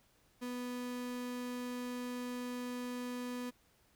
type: tone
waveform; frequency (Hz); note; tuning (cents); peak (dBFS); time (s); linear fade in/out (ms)
35% pulse; 246.9; B3; 0; -37; 0.41-3.51; 20
effects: pink hiss -70 dBFS RMS until 3.95 s